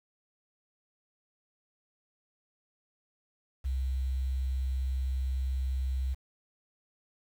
sine tone with quantisation, 65.41 Hz, C2, in tune, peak -28 dBFS, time 3.64-6.15 s, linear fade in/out 20 ms, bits 9, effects none

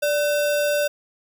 sine tone with sample-and-hold, 586 Hz, D5, 4 cents flat, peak -18 dBFS, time 0.02-0.88 s, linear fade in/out 10 ms, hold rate 2100 Hz, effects none

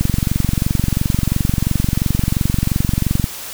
click train, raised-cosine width 5 ms, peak -3 dBFS, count 75, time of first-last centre 0.01-3.241 s, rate 22.9 Hz, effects white hiss -30 dBFS RMS until 3.53 s

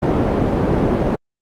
white low-pass noise, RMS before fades -17 dBFS, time 0.02-1.16 s, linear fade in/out 10 ms, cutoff 460 Hz, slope 12 dB/octave, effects Opus 32 kbps

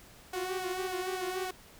sawtooth tone with flanger, 370 Hz, F#4, in tune, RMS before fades -35 dBFS, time 0.33-1.51 s, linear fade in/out 5 ms, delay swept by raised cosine 1.2 to 6.7 ms, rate 3.5 Hz, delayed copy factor +0.55, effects pink hiss -55 dBFS RMS until 1.79 s

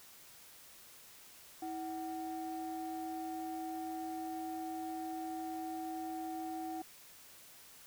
triangle ring-modulated tone, 213 Hz, G#3, 44 cents sharp, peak -32 dBFS, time 1.62-6.82 s, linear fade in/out 5 ms, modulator 536 Hz, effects tanh soft clip ceiling -34 dBFS + white hiss -57 dBFS RMS until 7.86 s

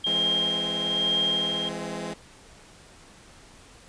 sine tone with tremolo, 3209 Hz, G7, 40 cents sharp, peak -21 dBFS, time 0.04-1.69 s, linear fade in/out 5 ms, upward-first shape sine, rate 1.1 Hz, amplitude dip 50%
15% pulse chord, E augmented, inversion none, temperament equal with one note detuned, 168.18 / 207.7 / 261.6 Hz, E3 / G#3 / B#3, +35 / 0 / 0 cents, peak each -29 / -28 / -33 dBFS, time 0.06-2.14 s, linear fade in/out 10 ms
effects pink hiss -51 dBFS RMS until 3.88 s + resampled to 22050 Hz

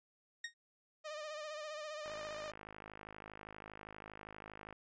sawtooth tone with exponential decay, 1863 Hz, A#6, 2 cents flat, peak -33 dBFS, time 0.44-0.54 s, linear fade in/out 5 ms, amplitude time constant 20 ms
sawtooth tone with vibrato, 609 Hz, D#5, 37 cents flat, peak -39 dBFS, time 1.04-2.52 s, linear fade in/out 20 ms, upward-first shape sine, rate 15 Hz, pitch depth 49 cents each way
click train, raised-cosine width 0.5 ms, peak -34 dBFS, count 141, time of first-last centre 2.06-4.727 s, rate 52.5 Hz
effects resampled to 16000 Hz

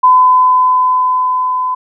sine tone with level ramp, 1012 Hz, B5, 42 cents sharp, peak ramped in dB -3 to -13 dBFS, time 0.03-1.75 s, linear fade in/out 10 ms, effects none

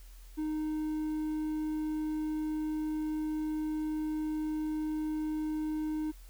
triangle tone, 308.9 Hz, D#4, 12 cents flat, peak -29 dBFS, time 0.37-6.12 s, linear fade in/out 20 ms, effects added 42 Hz sine -48 dBFS peak until 6.29 s + white hiss -61 dBFS RMS until 6.29 s

